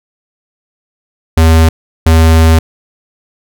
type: tone bursts at uneven times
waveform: square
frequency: 81 Hz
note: E2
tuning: 30 cents flat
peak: -4 dBFS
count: 2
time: 1.37-1.69 / 2.06-2.59 s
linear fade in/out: 5 ms
effects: none